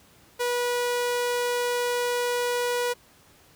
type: tone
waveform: sawtooth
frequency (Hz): 486.7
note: B4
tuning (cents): -25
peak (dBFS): -20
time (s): 0.39-2.94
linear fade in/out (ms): 20
effects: pink hiss -56 dBFS RMS until 3.55 s + high-pass 60 Hz 12 dB/octave